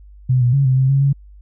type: tone with pitch steps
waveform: sine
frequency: 127.8 / 122.2 / 138.8 / 130 / 132 / 137.4 / 139.3 Hz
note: C3 / B2 / C#3 / C3 / C3 / C#3 / C#3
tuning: -40 / -18 / +3 / -11 / +16 / -15 / +9 cents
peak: -11 dBFS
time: 0.29-1.13 s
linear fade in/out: 10 ms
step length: 120 ms
effects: added 50 Hz sine -39 dBFS peak until 1.41 s